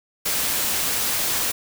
white noise, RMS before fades -23 dBFS, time 0.25-1.52 s, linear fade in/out 10 ms, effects none

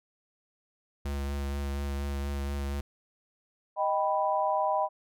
square tone with vibrato, 70.2 Hz, C#2, 22 cents sharp, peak -31 dBFS, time 1.05-2.81 s, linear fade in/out 5 ms, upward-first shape sine, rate 4.2 Hz, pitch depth 17 cents each way
sine chord, Eb augmented, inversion none, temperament equal, 622.3 / 784 / 987.8 Hz, Eb5 / G5 / B5, 0 / 0 / 0 cents, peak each -29 dBFS, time 3.76-4.89 s, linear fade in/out 50 ms
effects none

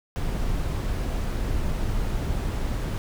brown noise, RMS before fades -26 dBFS, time 0.16-2.98 s, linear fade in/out 0 ms, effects none

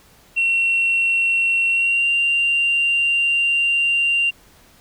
sine tone with pitch glide, 2725 to 2776 Hz, F7 to F7, -43 to -11 cents, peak -14 dBFS, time 0.36-4.31 s, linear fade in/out 20 ms, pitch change +32 cents, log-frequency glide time 1.7-2.08 s, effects tanh soft clip ceiling -11 dBFS + pink hiss -51 dBFS RMS until 4.8 s

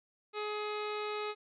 harmonic tone, 421 Hz, G#4, 24 cents sharp, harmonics 1 / 2 / 3 / 4 / 5 / 6 / 7 / 8 / 9 / 10, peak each -37 / -44 / -41 / -53 / -48 / -46 / -55 / -55 / -51 / -54 dBFS, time 0.33-1.35 s, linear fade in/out 50 ms, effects none

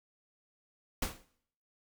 pink noise with exponential decay, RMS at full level -30 dBFS, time 1.02-1.24 s, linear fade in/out 5 ms, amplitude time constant 46 ms, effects noise-tail reverb RT60 0.6 s tail -17 dB re dry

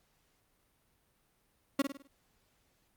35% pulse tone with echo, 277.2 Hz, C#4, in tune, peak -23 dBFS, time 1.79-1.82 s, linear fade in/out 5 ms, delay 51 ms, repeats 5, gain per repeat -7 dB, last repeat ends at 2.075 s, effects pink hiss -73 dBFS RMS until 2.96 s + Opus 48 kbps

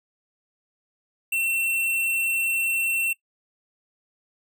square tone, 2705 Hz, E7, 44 cents sharp, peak -23 dBFS, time 1.32-3.13 s, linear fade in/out 5 ms, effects noise-tail reverb RT60 0.1 s tail -20 dB re dry

